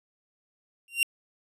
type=tone with exponential growth; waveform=45% pulse; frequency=2765 Hz; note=F7; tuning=18 cents flat; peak=-17 dBFS; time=0.88-1.03 s; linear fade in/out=1 ms; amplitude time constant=31 ms; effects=resampled to 32000 Hz